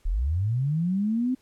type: linear sweep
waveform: sine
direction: up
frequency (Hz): 32.7 to 261.6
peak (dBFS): -22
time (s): 0.05-1.35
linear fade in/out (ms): 10
effects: pink hiss -64 dBFS RMS until 1.41 s + low-pass 12000 Hz 12 dB/octave